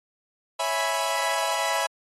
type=chord; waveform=sawtooth; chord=C# minor seventh; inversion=none; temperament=equal; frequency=554.4 / 659.3 / 830.6 / 987.8 Hz; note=C#5 / E5 / G#5 / B5; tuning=0 / 0 / 0 / 0 cents; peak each=-29 / -25 / -27 / -24 dBFS; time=0.59-1.87 s; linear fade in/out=10 ms; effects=AAC 32 kbps